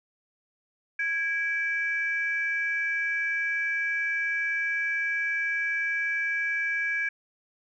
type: tone pair together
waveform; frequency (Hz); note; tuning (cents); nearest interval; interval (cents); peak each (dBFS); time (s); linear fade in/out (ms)
sine; 1649.6 / 2318; G#6 / D7; -12 / -23; tritone; 589; -27 / -28; 0.99-7.09; 5
effects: tanh soft clip ceiling -17 dBFS